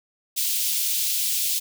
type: high-pass noise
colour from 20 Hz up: white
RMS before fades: -24 dBFS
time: 0.36-1.6 s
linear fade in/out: 20 ms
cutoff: 2900 Hz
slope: 24 dB/octave
effects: none